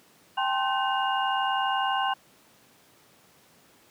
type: tone cluster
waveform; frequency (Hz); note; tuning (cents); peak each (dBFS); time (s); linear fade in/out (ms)
sine; 784 / 864 / 1052 / 1532 / 2837; G5 / A5 / C6 / G6 / F7; 0 / -32 / +9 / -40 / +27; -27 / -33 / -29 / -32 / -33; 0.37-2.14; 10
effects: pink hiss -58 dBFS RMS until 3.9 s + high-pass 150 Hz 12 dB/octave